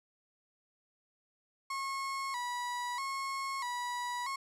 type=tone with vibrato; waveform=35% pulse; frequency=1030 Hz; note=C6; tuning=28 cents flat; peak=-33 dBFS; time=1.7-4.36 s; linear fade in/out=5 ms; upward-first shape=square; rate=0.78 Hz; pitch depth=95 cents each way; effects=low-pass 10000 Hz 12 dB/octave